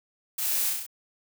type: noise with echo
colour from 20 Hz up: blue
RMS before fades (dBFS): -30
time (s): 0.38-0.7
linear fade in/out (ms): 5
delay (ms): 33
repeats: 5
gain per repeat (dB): -2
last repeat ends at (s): 0.865
effects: none